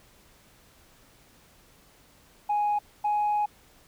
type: tone pair in turn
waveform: sine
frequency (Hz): 830.6 / 834.9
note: G#5 / G#5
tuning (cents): 0 / +9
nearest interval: unison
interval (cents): 9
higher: second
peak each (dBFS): -21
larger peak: neither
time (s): 2.49-2.79 / 3.04-3.46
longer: second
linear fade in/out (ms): 10
effects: tanh soft clip ceiling -20 dBFS + pink hiss -58 dBFS RMS until 3.87 s